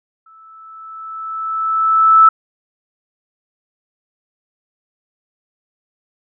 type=tone with exponential growth; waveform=sine; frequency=1313 Hz; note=E6; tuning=7 cents flat; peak=-3 dBFS; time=0.26-2.29 s; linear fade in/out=5 ms; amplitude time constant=440 ms; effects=none